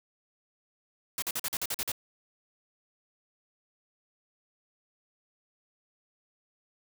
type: noise bursts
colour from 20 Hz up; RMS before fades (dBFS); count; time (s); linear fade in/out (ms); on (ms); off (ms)
white; -32; 9; 1.18-1.918; 2; 42; 45
effects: none